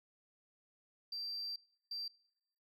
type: tone bursts at uneven times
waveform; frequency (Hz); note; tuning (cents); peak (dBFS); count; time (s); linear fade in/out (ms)
sine; 4699; D8; 0; -38; 2; 1.12-1.56 / 1.91-2.08; 5
effects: noise-tail reverb RT60 0.8 s tail -25 dB re dry + tanh soft clip ceiling -36 dBFS